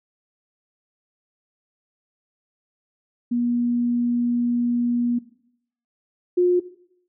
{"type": "tone pair in turn", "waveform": "sine", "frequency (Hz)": [240.3, 357.3], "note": ["B3", "F4"], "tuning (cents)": [-47, 40], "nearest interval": "perfect fifth", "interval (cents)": 687, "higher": "second", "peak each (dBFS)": [-19, -14], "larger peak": "second", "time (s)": [[3.31, 5.19], [6.37, 6.6]], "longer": "first", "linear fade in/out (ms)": 10, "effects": ["noise-tail reverb RT60 0.7 s tail -17 dB re dry"]}